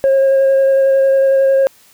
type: tone with vibrato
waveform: sine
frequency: 540 Hz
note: C#5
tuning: 45 cents flat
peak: -6 dBFS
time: 0.04-1.67 s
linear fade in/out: 0 ms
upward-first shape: square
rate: 11 Hz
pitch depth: 9 cents each way
effects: tanh soft clip ceiling -7 dBFS + white hiss -48 dBFS RMS until 1.93 s